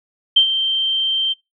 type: tone with ADSR envelope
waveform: sine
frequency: 3136 Hz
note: G7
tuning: in tune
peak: -6 dBFS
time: 0.36-1.34 s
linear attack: 9 ms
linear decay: 85 ms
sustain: -10 dB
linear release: 22 ms
effects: noise-tail reverb RT60 0.2 s tail -23 dB re dry